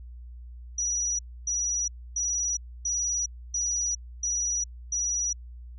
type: tone bursts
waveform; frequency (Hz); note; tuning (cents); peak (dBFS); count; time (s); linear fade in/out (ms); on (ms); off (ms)
sine; 5840; F#8; -24; -25; 7; 0.78-5.33; 5; 410; 280
effects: added 60 Hz sine -40 dBFS peak until 5.78 s